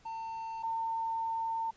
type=tone pair in turn; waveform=triangle / sine; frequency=900 / 905.1 Hz; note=A5 / A5; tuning=+39 / +49 cents; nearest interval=unison; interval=10 cents; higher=second; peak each=-35 / -31 dBFS; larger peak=second; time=0.05-0.63 / 0.63-1.71 s; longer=second; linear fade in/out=10 ms; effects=pink hiss -63 dBFS RMS until 1.76 s + resampled to 16000 Hz